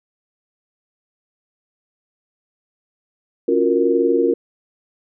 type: chord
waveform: sine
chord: Gb major seventh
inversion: second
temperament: equal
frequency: 277.2 / 349.2 / 370 / 466.2 Hz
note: Db4 / F4 / Gb4 / Bb4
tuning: 0 / 0 / 0 / 0 cents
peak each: -21 / -18 / -22 / -17 dBFS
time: 3.48-4.34 s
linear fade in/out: 5 ms
effects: none